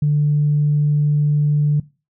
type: tone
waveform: sine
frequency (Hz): 147.8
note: D3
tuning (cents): +11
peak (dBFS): -12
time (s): 0.02-1.8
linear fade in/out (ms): 5
effects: noise-tail reverb RT60 0.3 s tail -20 dB re dry + tanh soft clip ceiling -8 dBFS